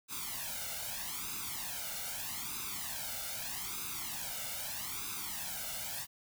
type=noise with flanger; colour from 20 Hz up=white; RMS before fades=-40 dBFS; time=0.08-6.07 s; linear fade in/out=50 ms; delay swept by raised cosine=0.8 to 1.41 ms; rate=0.8 Hz; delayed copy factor=+0.85; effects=none